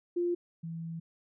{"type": "tone pair in turn", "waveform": "sine", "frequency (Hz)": [349.2, 164.99], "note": ["F4", "E3"], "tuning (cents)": [0, 2], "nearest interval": "octave + minor second", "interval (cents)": 1298, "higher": "first", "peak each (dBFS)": [-27, -36], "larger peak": "first", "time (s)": [[0.16, 0.35], [0.63, 1]], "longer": "second", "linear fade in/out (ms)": 10, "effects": []}